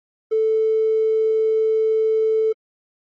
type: tone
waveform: triangle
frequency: 440 Hz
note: A4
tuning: in tune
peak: -11 dBFS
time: 0.31-2.53 s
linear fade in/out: 20 ms
effects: tanh soft clip ceiling -13 dBFS + MP3 32 kbps